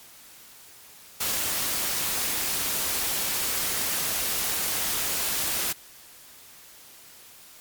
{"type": "noise", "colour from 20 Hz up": "white", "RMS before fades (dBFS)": -27, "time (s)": [1.2, 5.73], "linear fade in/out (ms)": 10, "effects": ["white hiss -49 dBFS RMS until 7.6 s", "MP3 96 kbps"]}